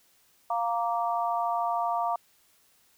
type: harmonic tone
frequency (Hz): 233.1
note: A#3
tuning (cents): 0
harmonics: 3 / 4 / 5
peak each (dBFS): -28 / -30 / -32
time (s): 0.5-2.16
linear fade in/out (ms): 5
effects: white hiss -64 dBFS RMS until 2.97 s